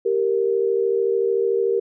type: tone pair together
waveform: sine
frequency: 392 / 465.5 Hz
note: G4 / A#4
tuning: 0 / -2 cents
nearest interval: minor third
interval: 298 cents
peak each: -20 / -20 dBFS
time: 0.05-1.8 s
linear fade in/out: 10 ms
effects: none